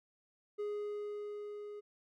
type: tone with level ramp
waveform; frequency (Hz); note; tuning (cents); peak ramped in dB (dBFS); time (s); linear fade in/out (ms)
triangle; 415.2; G#4; 0; -33 to -42; 0.58-1.81; 20
effects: none